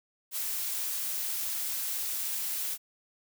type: noise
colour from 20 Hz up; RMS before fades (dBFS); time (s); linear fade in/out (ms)
blue; -33; 0.31-2.78; 50
effects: none